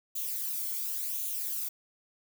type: noise with flanger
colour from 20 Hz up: violet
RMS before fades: -34 dBFS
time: 0.15-1.69 s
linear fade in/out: 10 ms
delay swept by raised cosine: 0.29 to 0.93 ms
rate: 0.92 Hz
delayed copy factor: +0.55
effects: none